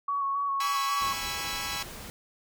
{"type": "tone with vibrato", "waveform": "sine", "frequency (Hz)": 1116, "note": "C#6", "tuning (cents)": 11, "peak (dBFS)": -26, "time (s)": [0.08, 1.13], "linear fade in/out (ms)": 5, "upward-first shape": "square", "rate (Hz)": 3.7, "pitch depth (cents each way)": 18}
{"type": "chord", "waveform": "10% pulse", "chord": "C# minor seventh", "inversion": "second", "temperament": "equal with one note detuned", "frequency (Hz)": [821.1, 987.8, 1108.7, 1318.5], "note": ["G#5", "B5", "C#6", "E6"], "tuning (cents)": [-20, 0, 0, 0], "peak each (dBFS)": -29, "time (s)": [0.6, 1.83], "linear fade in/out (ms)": 5}
{"type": "noise", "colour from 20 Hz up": "pink", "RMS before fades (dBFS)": -42, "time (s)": [1.01, 2.1], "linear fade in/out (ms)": 0}
{"effects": []}